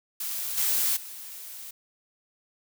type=noise with level steps; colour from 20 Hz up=blue; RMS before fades=-32 / -25 / -41 dBFS; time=0.2-1.71 s; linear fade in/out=5 ms; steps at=0.57 / 0.96 s; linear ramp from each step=10 ms; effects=none